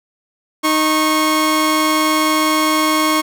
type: tone pair together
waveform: sawtooth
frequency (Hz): 310 / 1094.6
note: D#4 / C#6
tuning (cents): -6 / -22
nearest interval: octave + minor seventh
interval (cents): 2184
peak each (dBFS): -12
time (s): 0.63-3.22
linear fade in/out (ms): 20
effects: none